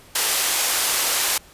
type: band-pass noise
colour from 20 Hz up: white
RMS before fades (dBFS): -21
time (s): 0.15-1.38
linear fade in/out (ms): 5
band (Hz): 450 to 13000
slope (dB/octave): 12
effects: pink hiss -48 dBFS RMS until 1.53 s + resampled to 32000 Hz

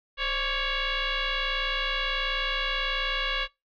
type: tone with frequency modulation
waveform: sine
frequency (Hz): 587.3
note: D5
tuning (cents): 0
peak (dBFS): -25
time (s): 0.17-3.48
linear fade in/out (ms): 50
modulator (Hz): 558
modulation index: 5.8
effects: noise-tail reverb RT60 0.2 s tail -22 dB re dry + resampled to 11025 Hz

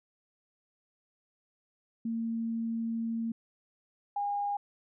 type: tone pair in turn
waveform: sine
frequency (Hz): 228.2 / 813.2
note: A#3 / G#5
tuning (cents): -37 / -37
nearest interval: octave + minor seventh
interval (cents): 2200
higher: second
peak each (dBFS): -30 / -29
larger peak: second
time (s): 2.05-3.32 / 4.16-4.57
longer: first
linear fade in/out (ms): 5
effects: none

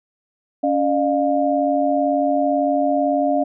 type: tone cluster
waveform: sine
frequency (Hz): 281 / 606 / 704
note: C#4 / D#5 / F5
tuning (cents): +24 / -46 / +14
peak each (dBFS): -20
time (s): 0.63-3.44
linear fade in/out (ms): 10
effects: none

